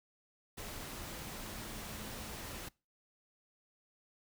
sine tone in noise, 214.6 Hz, A3, 43 cents flat, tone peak -53 dBFS, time 1.26-2.31 s, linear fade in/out 10 ms, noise pink, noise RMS -45 dBFS, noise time 0.57-2.69 s, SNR -11 dB, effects noise-tail reverb RT60 0.3 s tail -24 dB re dry

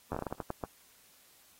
slowing click train, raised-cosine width 1 ms, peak -21 dBFS, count 11, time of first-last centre 0.12-0.638 s, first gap 11 ms, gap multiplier 1.32, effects white hiss -62 dBFS RMS until 1.59 s + AAC 48 kbps

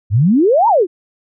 sine exponential two-way sweep, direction up then down, 91 to 965 to 320.9 Hz, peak -8 dBFS, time 0.1-0.87 s, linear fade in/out 50 ms, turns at 0.68 s, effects none

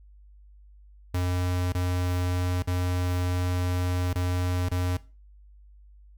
square tone with dropouts, 89.9 Hz, F#2, 49 cents flat, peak -25 dBFS, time 1.14-4.97 s, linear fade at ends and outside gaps 5 ms, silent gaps 1.723-1.748 / 2.624-2.673 / 4.132-4.155 / 4.688-4.714 s, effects noise-tail reverb RT60 0.3 s tail -17 dB re dry + added 50 Hz sine -49 dBFS peak until 6.17 s

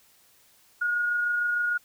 sine tone with amplitude modulation, 1439 Hz, F#6, 49 cents flat, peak -22 dBFS, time 0.81-1.78 s, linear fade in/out 10 ms, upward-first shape sine, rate 26.6 Hz, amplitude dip 25%, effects white hiss -60 dBFS RMS until 1.84 s

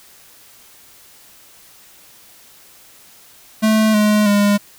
square tone with pitch steps, 217.7 / 210.8 / 204.1 Hz, A3 / G#3 / G#3, -18 / +26 / -30 cents, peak -12 dBFS, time 3.62-4.58 s, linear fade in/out 20 ms, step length 320 ms, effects white hiss -46 dBFS RMS until 4.78 s

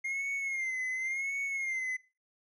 triangle tone with vibrato, 2121 Hz, C7, 23 cents sharp, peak -30 dBFS, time 0.04-1.97 s, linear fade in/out 10 ms, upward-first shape sine, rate 0.92 Hz, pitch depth 79 cents each way, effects noise-tail reverb RT60 0.3 s tail -18 dB re dry + resampled to 24000 Hz

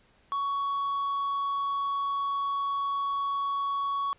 triangle tone, 1118 Hz, C#6, 14 cents sharp, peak -25 dBFS, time 0.32-4.13 s, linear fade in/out 0 ms, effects pink hiss -63 dBFS RMS until 4.18 s + resampled to 8000 Hz

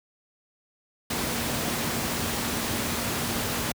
sine tone in noise, 235.8 Hz, A#3, 20 cents sharp, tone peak -36 dBFS, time 1.1-3.72 s, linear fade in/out 5 ms, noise pink, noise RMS -28 dBFS, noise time 1.1-3.72 s, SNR -11 dB, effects high-pass 80 Hz 12 dB/octave

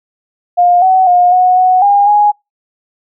sine tone with pitch steps, 708 / 752 / 714 / 732 / 739 / 809 / 830 Hz, F5 / F#5 / F5 / F#5 / F#5 / G#5 / G#5, +23 / +28 / +38 / -19 / -2 / -46 / -1 cents, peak -5 dBFS, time 0.57-2.32 s, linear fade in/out 20 ms, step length 250 ms, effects noise-tail reverb RT60 0.2 s tail -26 dB re dry

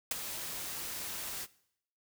white noise with ADSR envelope, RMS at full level -29 dBFS, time 0.11-1.47 s, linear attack 3 ms, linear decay 16 ms, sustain -11 dB, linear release 41 ms, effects noise-tail reverb RT60 0.7 s tail -20 dB re dry

